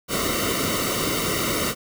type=noise with comb filter; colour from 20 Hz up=pink; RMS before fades=-24 dBFS; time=0.08-1.75 s; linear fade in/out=50 ms; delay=1.2 ms; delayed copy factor=-0.9; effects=none